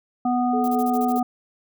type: harmonic tone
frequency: 246.9 Hz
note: B3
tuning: in tune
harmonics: 1 / 3 / 5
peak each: -21 / -22 / -32 dBFS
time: 0.25-1.23 s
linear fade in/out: 5 ms
type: tone with tremolo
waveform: sine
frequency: 433.9 Hz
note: A4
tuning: 24 cents flat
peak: -26 dBFS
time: 0.53-1.18 s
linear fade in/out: 5 ms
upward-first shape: sine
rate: 4.8 Hz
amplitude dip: 55%
type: noise bursts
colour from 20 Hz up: violet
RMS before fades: -37 dBFS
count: 8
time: 0.64-1.196 s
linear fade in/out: 0 ms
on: 38 ms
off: 36 ms
effects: none